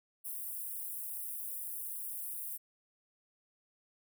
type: high-pass noise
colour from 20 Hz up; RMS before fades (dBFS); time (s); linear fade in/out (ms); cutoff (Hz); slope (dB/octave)
white; -41; 0.24-2.58; 20; 9400; 48
effects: none